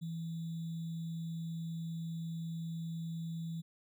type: tone with sample-and-hold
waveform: sine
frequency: 164.81 Hz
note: E3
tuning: in tune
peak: -37 dBFS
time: 0.01-3.62 s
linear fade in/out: 20 ms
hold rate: 3675 Hz
effects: none